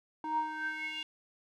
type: tone with band-pass filter sweep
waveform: square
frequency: 311.1 Hz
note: D#4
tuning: in tune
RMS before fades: -36 dBFS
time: 0.24-1.03 s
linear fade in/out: 2 ms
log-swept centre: 740 to 3000 Hz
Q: 7.5
effects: none